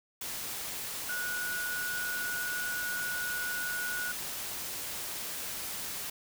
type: tone in noise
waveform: sine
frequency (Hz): 1461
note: F#6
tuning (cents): -22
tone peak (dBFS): -33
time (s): 1.09-4.12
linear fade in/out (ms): 5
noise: white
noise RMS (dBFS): -38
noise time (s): 0.21-6.1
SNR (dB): +2
effects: none